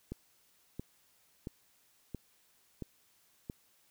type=click train; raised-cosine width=3 ms; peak=-26 dBFS; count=6; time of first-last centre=0.12-3.498 s; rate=1.48 Hz; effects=white hiss -69 dBFS RMS until 3.9 s